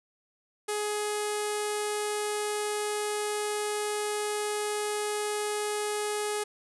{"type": "tone with low-pass filter", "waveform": "sawtooth", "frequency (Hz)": 418.9, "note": "G#4", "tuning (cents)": 15, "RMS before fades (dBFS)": -31, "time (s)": [0.68, 6.44], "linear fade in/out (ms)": 10, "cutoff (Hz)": 9500, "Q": 3.3, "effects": []}